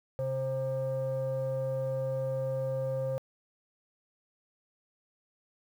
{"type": "tone pair together", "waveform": "sine", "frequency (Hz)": [132.33, 530], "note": ["C3", "C5"], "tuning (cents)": [20, 22], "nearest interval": "2 octaves", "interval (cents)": 2402, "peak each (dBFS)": [-32, -29], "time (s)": [0.19, 3.18], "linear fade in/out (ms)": 0, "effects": ["tanh soft clip ceiling -26 dBFS", "10-bit"]}